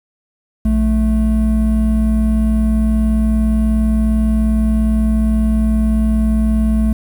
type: tone pair together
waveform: triangle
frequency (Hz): 58.59 / 218.3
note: A#1 / A3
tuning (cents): +9 / -13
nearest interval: octave + major seventh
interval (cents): 2278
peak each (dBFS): -12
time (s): 0.65-6.93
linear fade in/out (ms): 5
effects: 7-bit